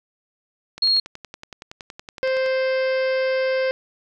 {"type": "click train", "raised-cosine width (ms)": 0.2, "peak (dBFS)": -19, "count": 19, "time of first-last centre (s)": [0.78, 2.462], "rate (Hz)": 10.7}
{"type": "tone", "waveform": "sine", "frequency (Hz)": 4279, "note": "C8", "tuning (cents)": 38, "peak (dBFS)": -15, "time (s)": [0.82, 1], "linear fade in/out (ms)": 5}
{"type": "harmonic tone", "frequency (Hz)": 523.3, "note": "C5", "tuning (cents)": 0, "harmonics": [1, 2, 3, 4, 5, 6, 7, 8, 9, 10], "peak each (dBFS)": [-19, -37, -30, -32, -37, -41, -47, -48, -40, -43], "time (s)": [2.23, 3.71], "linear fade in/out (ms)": 0}
{"effects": []}